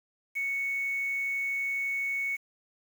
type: tone with quantisation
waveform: sine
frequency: 2217 Hz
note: C#7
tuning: in tune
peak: -28 dBFS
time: 0.35-2.37 s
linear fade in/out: 20 ms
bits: 8
effects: none